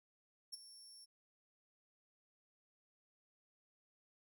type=tone with ADSR envelope; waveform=30% pulse; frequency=5460 Hz; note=F8; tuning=40 cents flat; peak=-38 dBFS; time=0.52-1.06 s; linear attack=19 ms; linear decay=18 ms; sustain=-14 dB; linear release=23 ms; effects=none